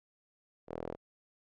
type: tone with band-pass filter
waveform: sawtooth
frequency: 41.2 Hz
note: E1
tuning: in tune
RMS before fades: -41 dBFS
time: 0.67-0.97 s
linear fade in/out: 50 ms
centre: 510 Hz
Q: 1.9
effects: none